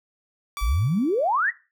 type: tone with exponential decay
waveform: sawtooth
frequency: 1155 Hz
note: D6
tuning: 29 cents flat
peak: -25 dBFS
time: 0.57-1.49 s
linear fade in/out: 0 ms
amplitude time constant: 200 ms
type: exponential sweep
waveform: sine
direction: up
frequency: 44.25 to 2025 Hz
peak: -19 dBFS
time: 0.61-1.51 s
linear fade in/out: 20 ms
effects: noise-tail reverb RT60 0.3 s tail -17 dB re dry